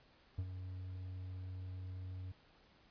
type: tone with ADSR envelope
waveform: triangle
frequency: 92.5 Hz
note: F#2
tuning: in tune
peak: -32 dBFS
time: 0.38-2.32 s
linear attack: 8 ms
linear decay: 55 ms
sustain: -9 dB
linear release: 6 ms
effects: pink hiss -67 dBFS RMS until 2.9 s + resampled to 11025 Hz